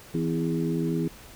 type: harmonic tone with a mistuned harmonic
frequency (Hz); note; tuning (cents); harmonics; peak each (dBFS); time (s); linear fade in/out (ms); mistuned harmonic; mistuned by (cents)
82.41; E2; 0; 2 / 3 / 4 / 5; -27 / -30 / -30 / -33; 0.14-1.08; 5; 3; +43
effects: pink hiss -48 dBFS RMS until 1.35 s